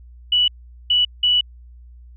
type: tone bursts at uneven times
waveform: sine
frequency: 2952 Hz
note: F#7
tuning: 5 cents flat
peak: -13 dBFS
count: 3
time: 0.32-0.48 / 0.9-1.05 / 1.23-1.41 s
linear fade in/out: 5 ms
effects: added 60 Hz sine -40 dBFS peak until 2.16 s